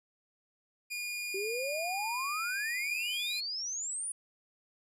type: tone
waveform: sawtooth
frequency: 2432 Hz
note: D#7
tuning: 40 cents flat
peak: -32 dBFS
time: 0.9-3.41 s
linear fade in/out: 20 ms
type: exponential sweep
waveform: sine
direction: up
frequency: 375.3 to 9956 Hz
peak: -34 dBFS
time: 1.34-4.12 s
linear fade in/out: 5 ms
effects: resampled to 32000 Hz